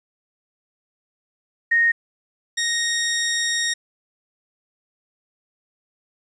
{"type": "tone pair in turn", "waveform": ["sine", "15% pulse"], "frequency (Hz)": [1858, 1866.3], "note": ["A#6", "A#6"], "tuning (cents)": [-6, 2], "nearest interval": "unison", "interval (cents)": 8, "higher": "second", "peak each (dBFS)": -14, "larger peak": "neither", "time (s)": [[1.71, 1.92], [2.57, 3.74]], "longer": "second", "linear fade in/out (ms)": 10, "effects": ["resampled to 22050 Hz", "9-bit"]}